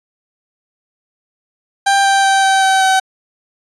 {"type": "tone with pitch steps", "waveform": "30% pulse", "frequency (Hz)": [791, 785.1, 779.2, 773.4, 767.6, 761.9], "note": ["G5", "G5", "G5", "G5", "G5", "G5"], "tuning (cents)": [15, 2, -11, -24, -37, -49], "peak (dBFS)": -7, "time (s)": [1.86, 3], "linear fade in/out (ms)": 10, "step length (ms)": 190, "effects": ["resampled to 24000 Hz"]}